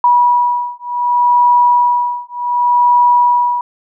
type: beating tone pair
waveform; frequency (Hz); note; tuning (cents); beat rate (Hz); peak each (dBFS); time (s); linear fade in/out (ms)
sine; 971 / 971.67; B5 / B5; -30 / -28; 0.67; -12; 0.04-3.61; 2
effects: none